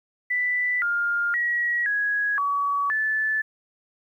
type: tone with pitch steps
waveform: sine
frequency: 1982 / 1408 / 1913 / 1665 / 1134 / 1744 Hz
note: B6 / F6 / A#6 / G#6 / C#6 / A6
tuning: +6 / +14 / +44 / +4 / +39 / -16 cents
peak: -21 dBFS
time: 0.3-3.42 s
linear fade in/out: 10 ms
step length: 520 ms
effects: 10-bit